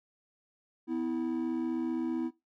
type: tone pair together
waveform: triangle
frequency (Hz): 250.5 / 326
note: B3 / E4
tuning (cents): +25 / -19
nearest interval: perfect fourth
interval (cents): 456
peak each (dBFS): -31 / -29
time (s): 0.87-2.31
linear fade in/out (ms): 50
effects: noise-tail reverb RT60 0.2 s tail -17 dB re dry + tanh soft clip ceiling -22 dBFS